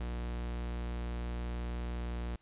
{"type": "tone", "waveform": "45% pulse", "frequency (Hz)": 59.6, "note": "A#1", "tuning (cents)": 39, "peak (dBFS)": -35, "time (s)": [0, 2.36], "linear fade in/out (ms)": 5, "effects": ["pink hiss -71 dBFS RMS until 2.41 s", "resampled to 8000 Hz"]}